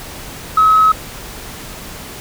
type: tone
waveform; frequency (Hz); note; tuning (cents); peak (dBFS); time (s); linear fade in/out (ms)
sine; 1282; E6; -49; -6; 0.57-0.92; 5
effects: tanh soft clip ceiling -2 dBFS + pink hiss -31 dBFS RMS until 2.2 s